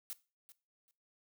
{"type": "noise with echo", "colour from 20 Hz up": "blue", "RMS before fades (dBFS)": -42, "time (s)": [0.1, 0.13], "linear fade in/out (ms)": 0, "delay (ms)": 390, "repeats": 2, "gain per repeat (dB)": -15, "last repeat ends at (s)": 0.91, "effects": ["noise-tail reverb RT60 0.3 s tail -17 dB re dry"]}